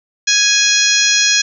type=harmonic tone with a mistuned harmonic; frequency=830.6 Hz; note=G#5; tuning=in tune; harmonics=2 / 3 / 4 / 5 / 6 / 7 / 8; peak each=-18 / -18 / -18 / -18 / -18 / -18 / -18 dBFS; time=0.27-1.42 s; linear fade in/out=10 ms; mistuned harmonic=6; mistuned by=+45 cents; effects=none